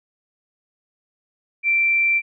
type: tone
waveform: sine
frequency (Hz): 2349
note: D7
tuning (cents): 0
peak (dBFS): -15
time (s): 1.63-2.22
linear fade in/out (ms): 50
effects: none